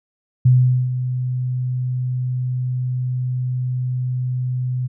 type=tone with ADSR envelope; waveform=sine; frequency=126.4 Hz; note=B2; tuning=41 cents sharp; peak=-8 dBFS; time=0.45-4.88 s; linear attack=9 ms; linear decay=430 ms; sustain=-11 dB; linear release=22 ms; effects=none